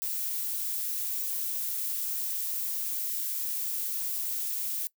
violet noise, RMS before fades -32 dBFS, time 0.02-4.87 s, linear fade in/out 0 ms, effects noise-tail reverb RT60 0.1 s tail -21 dB re dry

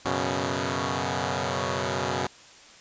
5% pulse chord, F# suspended fourth, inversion none, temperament equal, 92.5 / 123.47 / 138.59 Hz, F#2 / B2 / C#3, 0 / 0 / 0 cents, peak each -19 dBFS, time 0.05-2.27 s, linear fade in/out 5 ms, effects white hiss -50 dBFS RMS until 2.8 s + resampled to 16000 Hz

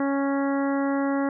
harmonic tone, 277.2 Hz, C#4, in tune, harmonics 1 / 2 / 3 / 4 / 5 / 6 / 7, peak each -23 / -29 / -33 / -35 / -37 / -39 / -40 dBFS, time 0-1.29 s, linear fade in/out 2 ms, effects none

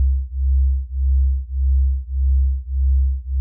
sine beating tone pair, 65.8 / 67.5 Hz, C2 / C#2, +10 / -45 cents, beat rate 1.7 Hz, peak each -17 / -18 dBFS, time 0-3.4 s, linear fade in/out 0 ms, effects none

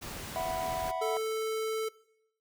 pink noise, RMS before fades -41 dBFS, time 0.01-0.92 s, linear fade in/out 20 ms
triangle chord, E suspended second, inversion none, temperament equal, 659.3 / 740 / 987.8 Hz, E5 / F#5 / B5, 0 / 0 / 0 cents, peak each -32 / -33 / -36 dBFS, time 0.36-1.17 s, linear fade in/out 0 ms
square tone, 440.3 Hz, A4, 1 cent sharp, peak -31 dBFS, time 1.01-1.89 s, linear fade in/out 10 ms
effects noise-tail reverb RT60 0.8 s tail -21 dB re dry

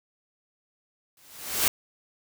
white noise with exponential growth, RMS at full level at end -20 dBFS, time 1.17-1.68 s, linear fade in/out 2 ms, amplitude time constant 110 ms, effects none

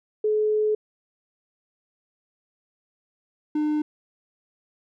sine / triangle tone pair in turn, 427.2 / 302.1 Hz, G#4 / D4, +49 / +49 cents, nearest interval tritone, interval 600 cents, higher first, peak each -19 dBFS, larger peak neither, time 0.24-0.75 / 3.55-3.82 s, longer first, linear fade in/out 5 ms, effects none

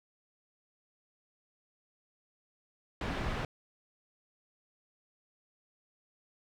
pink low-pass noise, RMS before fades -35 dBFS, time 3.01-3.45 s, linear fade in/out 2 ms, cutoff 2600 Hz, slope 12 dB/octave, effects none

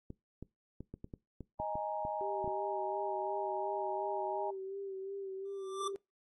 clicks, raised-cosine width 3 ms, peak -31 dBFS, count 12, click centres 0.104 / 0.426 / 0.806 / 0.94 / 1.044 / 1.138 / 1.407 / 1.6 / 1.755 / 2.051 / 2.444 / 2.477 s
sine chord, D# suspended fourth, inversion none, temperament just, 622.3 / 829.7 / 933.4 Hz, D#5 / G#5 / A#5, 0 / -2 / +2 cents, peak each -39 / -38 / -41 dBFS, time 1.59-4.51 s, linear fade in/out 10 ms
sine tone with vibrato, 389.1 Hz, G4, 13 cents flat, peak -39 dBFS, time 2.21-5.96 s, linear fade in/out 0 ms, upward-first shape sine, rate 2.8 Hz, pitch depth 35 cents each way
square tone with exponential growth, 1177 Hz, D6, 3 cents sharp, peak -34 dBFS, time 5.45-5.88 s, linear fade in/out 5 ms, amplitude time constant 92 ms
effects noise-tail reverb RT60 0.2 s tail -21 dB re dry + AAC 32 kbps

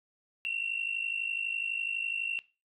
sine tone pair together, 2707 / 2759 Hz, E7 / F7, +45 / -22 cents, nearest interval unison, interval 33 cents, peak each -33 / -33 dBFS, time 0.45-2.39 s, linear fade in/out 0 ms, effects noise-tail reverb RT60 0.3 s tail -19 dB re dry + tanh soft clip ceiling -23 dBFS

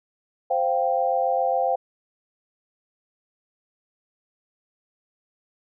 sine chord, C suspended fourth, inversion none, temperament just, 523.3 / 697.7 / 784.9 Hz, C5 / F5 / G5, 0 / -2 / +2 cents, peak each -24 dBFS, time 0.5-1.76 s, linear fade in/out 10 ms, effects none

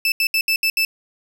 30% pulse tone bursts at uneven times, 2637 Hz, E7, in tune, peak -13 dBFS, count 6, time 0.05-0.12 / 0.2-0.27 / 0.34-0.41 / 0.48-0.56 / 0.63-0.7 / 0.77-0.85 s, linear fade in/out 2 ms, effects none

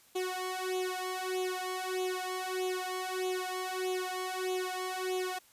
sawtooth tone with flanger, 370 Hz, F#4, in tune, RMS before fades -35 dBFS, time 0.15-5.39 s, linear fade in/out 10 ms, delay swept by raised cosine 0.29 to 1.79 ms, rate 1.6 Hz, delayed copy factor +1, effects white hiss -62 dBFS RMS until 5.52 s + resampled to 32000 Hz

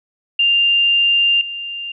sine tone with level steps, 2794 Hz, F7, in tune, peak -11 / -24 dBFS, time 0.39-1.92 s, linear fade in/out 5 ms, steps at 1.41 s, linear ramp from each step 2 ms, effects none

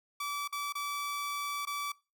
sawtooth tone with dropouts, 1154 Hz, D6, 31 cents flat, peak -30 dBFS, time 0.2-1.92 s, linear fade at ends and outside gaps 5 ms, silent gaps 0.477-0.525 / 0.725-0.752 / 1.653-1.671 s, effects noise-tail reverb RT60 0.3 s tail -23 dB re dry

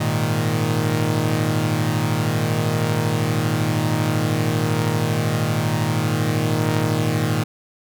sawtooth chord, Ab suspended second, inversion none, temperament equal, 103.83 / 116.54 / 155.56 Hz, Ab2 / Bb2 / Eb3, 0 / 0 / 0 cents, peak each -21 / -18 / -18 dBFS, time 0-7.44 s, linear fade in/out 10 ms, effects none

